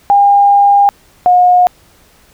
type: tone pair in turn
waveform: sine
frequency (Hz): 806 / 720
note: G5 / F#5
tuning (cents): +48 / -47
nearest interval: major second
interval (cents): 195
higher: first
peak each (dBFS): -4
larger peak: neither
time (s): 0.1-0.89 / 1.26-1.67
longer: first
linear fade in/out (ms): 0
effects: pink hiss -47 dBFS RMS until 2.33 s